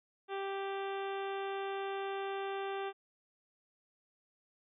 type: harmonic tone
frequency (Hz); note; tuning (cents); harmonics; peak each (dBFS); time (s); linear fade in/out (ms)
392; G4; 0; 1 / 2 / 3 / 4 / 5 / 6 / 7 / 8 / 9; -38 / -41 / -46 / -48 / -53 / -54 / -53 / -56 / -55; 0.28-2.93; 50
effects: none